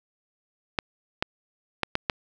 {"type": "clicks", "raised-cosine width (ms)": 0.3, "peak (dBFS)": -7, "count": 5, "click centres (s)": [0.788, 1.225, 1.833, 1.954, 2.098], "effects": []}